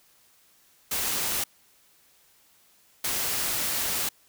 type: noise bursts at uneven times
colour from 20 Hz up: white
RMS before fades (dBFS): -28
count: 2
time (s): 0.91-1.44 / 3.04-4.09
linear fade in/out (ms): 5
effects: white hiss -61 dBFS RMS until 4.28 s